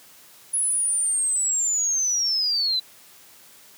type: linear sweep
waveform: sine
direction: down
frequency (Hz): 10430 to 3951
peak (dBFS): -20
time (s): 0.53-2.8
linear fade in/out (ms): 10
effects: white hiss -50 dBFS RMS until 3.77 s + high-pass 100 Hz 12 dB/octave